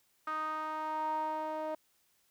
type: tone with band-pass filter sweep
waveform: sawtooth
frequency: 311.1 Hz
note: D#4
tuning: in tune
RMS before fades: -36 dBFS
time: 0.27-1.75 s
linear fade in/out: 5 ms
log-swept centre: 1300 to 730 Hz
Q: 6.3
effects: white hiss -72 dBFS RMS until 2.3 s

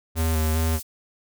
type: tone with vibrato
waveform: square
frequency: 79.7 Hz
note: D#2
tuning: 42 cents sharp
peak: -21 dBFS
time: 0.15-0.8 s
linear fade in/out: 50 ms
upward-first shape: square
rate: 2.5 Hz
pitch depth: 24 cents each way
type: high-pass noise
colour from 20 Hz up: white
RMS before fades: -35 dBFS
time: 0.16-0.83 s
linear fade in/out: 20 ms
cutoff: 5300 Hz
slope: 12 dB/octave
effects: none

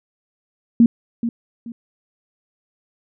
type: tone with echo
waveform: sine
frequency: 233.1 Hz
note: A#3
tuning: in tune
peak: -7 dBFS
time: 0.8-0.86 s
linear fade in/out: 2 ms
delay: 430 ms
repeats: 2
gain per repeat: -11 dB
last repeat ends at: 1.72 s
effects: none

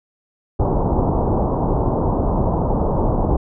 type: low-pass noise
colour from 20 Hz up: pink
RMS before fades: -18 dBFS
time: 0.59-3.37 s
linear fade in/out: 10 ms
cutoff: 1000 Hz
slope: 48 dB/octave
effects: none

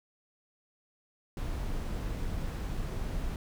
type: noise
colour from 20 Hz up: brown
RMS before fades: -34 dBFS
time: 1.37-3.36 s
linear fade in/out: 2 ms
effects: none

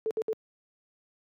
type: tone bursts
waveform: sine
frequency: 440 Hz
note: A4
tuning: in tune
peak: -26 dBFS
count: 3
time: 0.06-0.33 s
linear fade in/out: 0 ms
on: 48 ms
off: 63 ms
effects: high-pass 200 Hz 12 dB/octave

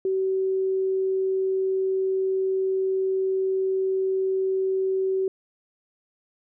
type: tone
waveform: sine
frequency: 380.8 Hz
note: F#4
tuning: 50 cents sharp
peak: -21 dBFS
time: 0.05-5.28 s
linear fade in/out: 2 ms
effects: none

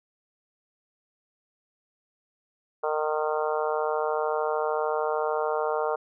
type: harmonic tone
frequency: 153.5 Hz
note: D#3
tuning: 23 cents flat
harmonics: 3 / 4 / 5 / 6 / 7 / 8 / 9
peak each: -28 / -30 / -32 / -34 / -35 / -36 / -37 dBFS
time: 2.83-5.96 s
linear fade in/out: 10 ms
effects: none

